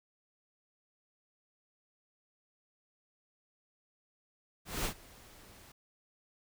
pink noise with ADSR envelope, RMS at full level -33 dBFS, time 4.65-5.72 s, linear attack 200 ms, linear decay 85 ms, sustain -23 dB, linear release 5 ms, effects none

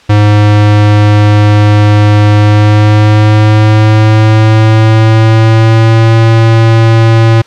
square tone with pitch glide, 104.5 to 113.3 Hz, G#2 to A#2, +11 to -49 cents, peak -3 dBFS, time 0.09-7.42 s, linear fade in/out 10 ms, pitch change +140 cents, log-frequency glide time 2.36-6.16 s, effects white hiss -39 dBFS RMS until 7.46 s + low-pass 4000 Hz 12 dB/octave

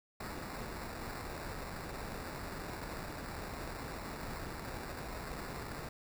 pink noise with sample-and-hold, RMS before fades -43 dBFS, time 0.2-5.89 s, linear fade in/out 5 ms, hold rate 3150 Hz, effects none

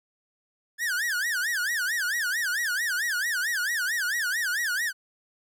45% pulse tone with vibrato, 1661.2 Hz, G#6, in tune, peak -25 dBFS, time 0.78-4.93 s, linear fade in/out 50 ms, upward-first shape sine, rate 4.5 Hz, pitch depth 260 cents each way, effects none

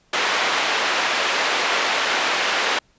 white band-pass noise, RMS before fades -21 dBFS, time 0.13-2.79 s, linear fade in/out 5 ms, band 450 to 2700 Hz, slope 12 dB/octave, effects pink hiss -60 dBFS RMS until 2.98 s + resampled to 16000 Hz

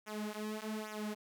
sawtooth tone with flanger, 214 Hz, A3, 48 cents flat, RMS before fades -41 dBFS, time 0.06-1.15 s, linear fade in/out 20 ms, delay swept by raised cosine 0.22 to 6.12 ms, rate 1.2 Hz, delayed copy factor -1, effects none

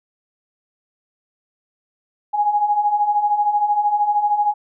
sine beating tone pair, 820 / 833 Hz, G#5 / G#5, -22 / +5 cents, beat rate 13 Hz, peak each -22 / -16 dBFS, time 2.33-4.54 s, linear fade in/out 20 ms, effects none

